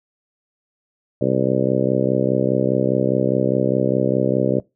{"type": "harmonic tone", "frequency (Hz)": 64.9, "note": "C2", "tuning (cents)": -13, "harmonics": [2, 3, 4, 5, 6, 7, 8, 9], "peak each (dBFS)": [-24, -24, -24, -24, -24, -24, -24, -24], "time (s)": [1.21, 4.6], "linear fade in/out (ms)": 5, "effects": ["noise-tail reverb RT60 0.2 s tail -21 dB re dry"]}